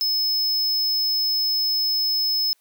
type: tone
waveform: square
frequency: 5200 Hz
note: E8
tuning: 24 cents flat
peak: -20 dBFS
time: 0.01-2.53 s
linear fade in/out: 0 ms
effects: white hiss -65 dBFS RMS until 2.6 s + high-pass 400 Hz 12 dB/octave